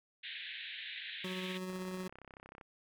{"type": "band-pass noise", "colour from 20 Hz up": "white", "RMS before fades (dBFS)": -45, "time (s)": [0.23, 1.58], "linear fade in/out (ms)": 10, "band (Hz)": [1600, 3900], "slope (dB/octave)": 96}
{"type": "tone with tremolo", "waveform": "25% pulse", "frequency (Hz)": 185, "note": "F#3", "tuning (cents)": 0, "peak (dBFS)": -34, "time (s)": [1.24, 2.08], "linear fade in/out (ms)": 5, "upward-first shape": "triangle", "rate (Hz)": 16, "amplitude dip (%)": 35}
{"type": "click train", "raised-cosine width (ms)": 0.5, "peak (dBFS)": -36, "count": 31, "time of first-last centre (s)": [1.7, 2.612], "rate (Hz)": 32.9}
{"effects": []}